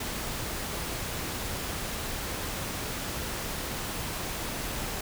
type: noise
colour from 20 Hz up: pink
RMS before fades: -34 dBFS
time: 0-5.01 s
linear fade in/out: 5 ms
effects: none

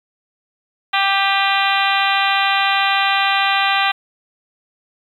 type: harmonic tone with a mistuned harmonic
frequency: 392.9 Hz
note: G4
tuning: 4 cents sharp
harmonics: 2 / 3 / 4 / 5 / 6 / 7 / 8 / 9 / 10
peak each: -19 / -21 / -22 / -23 / -24 / -24 / -25 / -26 / -26 dBFS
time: 0.93-3.92 s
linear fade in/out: 10 ms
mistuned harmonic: 6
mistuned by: +40 cents
effects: 8-bit

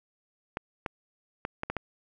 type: clicks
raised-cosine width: 0.5 ms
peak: -16 dBFS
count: 6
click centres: 0.571 / 0.862 / 1.451 / 1.634 / 1.7 / 1.767 s
effects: none

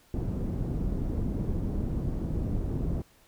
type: low-pass noise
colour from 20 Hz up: pink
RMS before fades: -30 dBFS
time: 0.14-3.02 s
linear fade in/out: 2 ms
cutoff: 280 Hz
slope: 12 dB/octave
effects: pink hiss -61 dBFS RMS until 3.27 s

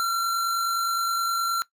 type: tone with amplitude modulation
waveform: square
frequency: 1364 Hz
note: F6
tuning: 41 cents flat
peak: -22 dBFS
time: 0-1.62 s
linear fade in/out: 0 ms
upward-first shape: sine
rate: 49.6 Hz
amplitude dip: 25%
effects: noise-tail reverb RT60 0.1 s tail -18 dB re dry

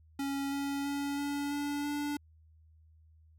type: tone with pitch steps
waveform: square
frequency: 277.2 / 279.9 / 282.7 / 285.5 / 288.3 / 291.1 Hz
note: C#4 / C#4 / C#4 / D4 / D4 / D4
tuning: 0 / +17 / +34 / -49 / -32 / -15 cents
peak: -33 dBFS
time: 0.19-2.17 s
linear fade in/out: 5 ms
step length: 330 ms
effects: added 79 Hz sine -58 dBFS peak until 3.38 s

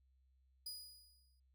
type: tone with exponential decay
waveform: sawtooth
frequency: 4933 Hz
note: D#8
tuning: 16 cents flat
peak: -40 dBFS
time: 0.66-1.4 s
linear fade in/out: 5 ms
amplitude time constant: 160 ms
effects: noise-tail reverb RT60 0.1 s tail -23 dB re dry + added 65 Hz sine -70 dBFS peak until 1.54 s

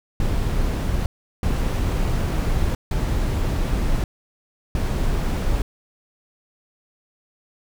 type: noise bursts at uneven times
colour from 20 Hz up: brown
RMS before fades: -21 dBFS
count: 4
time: 0.2-1.06 / 1.43-2.75 / 2.91-4.04 / 4.75-5.62 s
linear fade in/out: 2 ms
effects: none

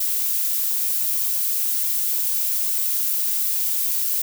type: noise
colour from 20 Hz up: violet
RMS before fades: -22 dBFS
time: 0-4.22 s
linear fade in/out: 5 ms
effects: none

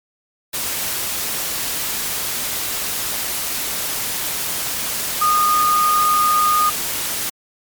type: tone in noise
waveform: sine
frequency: 1228 Hz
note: D#6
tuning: 23 cents flat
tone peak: -13 dBFS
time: 5.21-6.7 s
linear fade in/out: 10 ms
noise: white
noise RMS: -23 dBFS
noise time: 0.53-7.3 s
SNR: +7 dB
effects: MP3 96 kbps

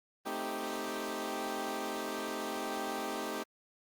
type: chord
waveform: 15% pulse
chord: A half-diminished seventh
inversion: none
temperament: equal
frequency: 220 / 261.6 / 311.1 / 392 Hz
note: A3 / C4 / Eb4 / G4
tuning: 0 / 0 / 0 / 0 cents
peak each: -36 / -36 / -35 / -33 dBFS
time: 0.25-3.44 s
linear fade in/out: 20 ms
effects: Opus 32 kbps

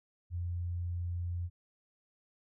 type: tone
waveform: sine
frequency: 87.31 Hz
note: F2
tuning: in tune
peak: -33 dBFS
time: 0.3-1.5 s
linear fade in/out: 50 ms
effects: none

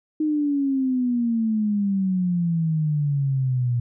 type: exponential sweep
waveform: sine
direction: down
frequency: 311.1 to 119.2 Hz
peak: -19 dBFS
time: 0.2-3.8 s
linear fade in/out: 5 ms
effects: none

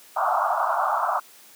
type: band-pass noise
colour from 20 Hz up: pink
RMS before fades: -23 dBFS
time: 0.16-1.2 s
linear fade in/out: 10 ms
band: 630 to 1400 Hz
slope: 96 dB/octave
effects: white hiss -50 dBFS RMS until 1.55 s + high-pass 200 Hz 12 dB/octave

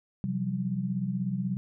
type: chord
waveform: sine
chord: C suspended fourth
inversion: none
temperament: equal with one note detuned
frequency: 130.81 / 174.61 / 190.97 Hz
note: C3 / F3 / G3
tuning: 0 / 0 / -45 cents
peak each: -33 / -34 / -30 dBFS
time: 0.24-1.57 s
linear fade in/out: 0 ms
effects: none

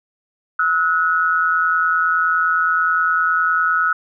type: tone pair together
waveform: sine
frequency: 1296 / 1465.7 Hz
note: E6 / F#6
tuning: -30 / -17 cents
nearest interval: major second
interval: 213 cents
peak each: -17 dBFS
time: 0.59-3.93 s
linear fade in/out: 5 ms
effects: none

